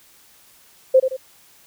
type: tone with echo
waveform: sine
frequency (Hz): 522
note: C5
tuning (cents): -4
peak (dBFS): -8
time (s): 0.94-1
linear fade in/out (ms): 10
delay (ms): 84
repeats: 2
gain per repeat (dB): -8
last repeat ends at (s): 1.168
effects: white hiss -52 dBFS RMS until 1.66 s